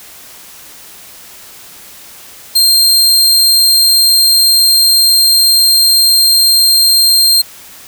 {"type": "tone", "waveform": "sawtooth", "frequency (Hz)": 4186, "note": "C8", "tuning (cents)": 0, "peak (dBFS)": -3, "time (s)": [2.55, 7.42], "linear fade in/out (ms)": 10, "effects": ["white hiss -35 dBFS RMS until 7.87 s"]}